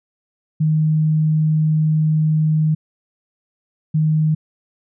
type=tone pair in turn; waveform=sine; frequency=155.56 / 155.56 Hz; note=D#3 / D#3; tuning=0 / 0 cents; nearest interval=unison; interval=0 cents; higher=neither; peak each=-13 dBFS; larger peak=neither; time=0.6-2.75 / 3.94-4.35 s; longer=first; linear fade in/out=10 ms; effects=none